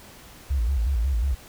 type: tone with vibrato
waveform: sine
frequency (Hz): 61.74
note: B1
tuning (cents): 0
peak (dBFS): -20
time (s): 0.5-1.35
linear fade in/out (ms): 10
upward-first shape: square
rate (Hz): 5.5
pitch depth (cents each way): 180
effects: pink hiss -47 dBFS RMS until 1.48 s